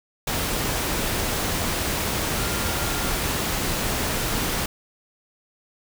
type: tone in noise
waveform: sine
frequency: 1396.9 Hz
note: F6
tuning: in tune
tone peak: -35 dBFS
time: 2.37-3.12 s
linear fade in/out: 5 ms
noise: pink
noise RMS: -25 dBFS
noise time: 0.27-4.66 s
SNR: -13 dB
effects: none